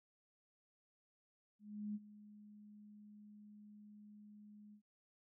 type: tone with ADSR envelope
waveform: sine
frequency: 208.9 Hz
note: G#3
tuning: 10 cents sharp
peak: -39 dBFS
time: 1.59-4.82 s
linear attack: 360 ms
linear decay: 36 ms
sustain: -17 dB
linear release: 87 ms
effects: none